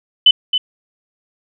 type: tone with echo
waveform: sine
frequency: 3011 Hz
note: F#7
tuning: 30 cents sharp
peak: -4 dBFS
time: 0.26-0.31 s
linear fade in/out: 5 ms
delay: 270 ms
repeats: 1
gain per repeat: -8 dB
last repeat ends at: 0.58 s
effects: none